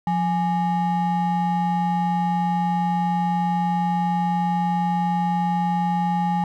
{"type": "ring-modulated tone", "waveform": "triangle", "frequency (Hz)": 505, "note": "B4", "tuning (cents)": 39, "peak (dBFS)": -14, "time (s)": [0.07, 6.44], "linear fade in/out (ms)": 2, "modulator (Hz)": 328, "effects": []}